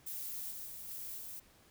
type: noise with level steps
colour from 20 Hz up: violet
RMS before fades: -42 / -45 / -47 / -44 / -46 dBFS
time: 0.06-1.4 s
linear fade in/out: 10 ms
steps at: 0.5 / 0.65 / 0.88 / 1.17 s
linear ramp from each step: 20 ms
effects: pink hiss -64 dBFS RMS until 1.7 s